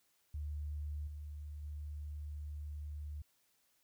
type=tone with level steps; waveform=sine; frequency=74.3 Hz; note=D2; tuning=21 cents sharp; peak=-38 / -43 / -41 dBFS; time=0.34-3.22 s; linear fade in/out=5 ms; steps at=1.07 / 1.63 s; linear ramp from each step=5 ms; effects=white hiss -75 dBFS RMS until 3.83 s